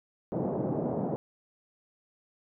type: band-pass noise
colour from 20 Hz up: pink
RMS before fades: -31 dBFS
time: 0.32-1.16 s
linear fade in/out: 0 ms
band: 140 to 690 Hz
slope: 24 dB/octave
effects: none